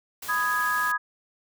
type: noise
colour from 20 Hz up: white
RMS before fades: -38 dBFS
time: 0.22-0.92 s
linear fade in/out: 5 ms
type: chord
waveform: sine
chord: G# minor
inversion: first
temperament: just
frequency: 996.7 / 1245.9 / 1661.2 Hz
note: B5 / D#6 / G#6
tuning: +16 / +2 / 0 cents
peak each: -30 / -27 / -25 dBFS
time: 0.28-0.98 s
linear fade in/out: 20 ms
effects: none